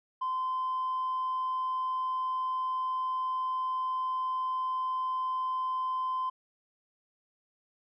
triangle tone with tanh clipping, 1031 Hz, C6, 26 cents flat, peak -29 dBFS, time 0.21-6.3 s, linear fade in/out 10 ms, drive 5 dB, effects none

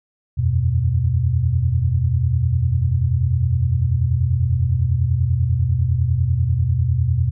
sine chord, E suspended second, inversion none, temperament equal, 82.41 / 92.5 / 123.47 Hz, E2 / F#2 / B2, 0 / 0 / 0 cents, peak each -20 / -21 / -18 dBFS, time 0.37-7.31 s, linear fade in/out 20 ms, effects none

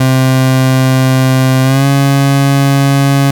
30% pulse tone with pitch glide, 130.81 to 138.59 Hz, C3 to C#3, 0 to 0 cents, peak -4 dBFS, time 0-3.31 s, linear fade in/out 5 ms, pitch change +100 cents, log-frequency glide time 1.63-1.86 s, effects none

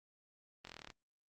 slowing click train, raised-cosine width 0.2 ms, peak -30 dBFS, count 11, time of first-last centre 0.65-0.902 s, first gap 22 ms, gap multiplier 1.03, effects Opus 24 kbps

